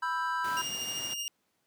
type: chord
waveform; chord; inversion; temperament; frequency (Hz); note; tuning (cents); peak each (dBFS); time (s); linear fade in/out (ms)
triangle; E minor; second; just; 988.9 / 1318.5 / 1582.2; B5 / E6 / G6; +2 / 0 / +16; -30 / -33 / -33; 0.02-0.62; 10
type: noise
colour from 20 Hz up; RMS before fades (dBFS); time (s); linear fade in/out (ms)
pink; -43; 0.44-1.14; 5
type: tone with tremolo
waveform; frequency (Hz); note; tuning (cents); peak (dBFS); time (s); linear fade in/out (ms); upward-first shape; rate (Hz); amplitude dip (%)
25% pulse; 2829; F7; +22; -28; 0.57-1.28; 0; sine; 13; 35
effects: pink hiss -75 dBFS RMS until 1.66 s + high-pass 150 Hz 12 dB/octave